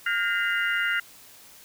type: tone cluster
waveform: sine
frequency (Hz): 1416 / 1598 / 1850 / 2039 / 2813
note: F6 / G6 / A#6 / C7 / F7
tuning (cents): +23 / +33 / -14 / -45 / +12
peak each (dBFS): -26 / -31 / -31 / -29 / -33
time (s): 0.06-1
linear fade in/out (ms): 5
effects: white hiss -50 dBFS RMS until 1.64 s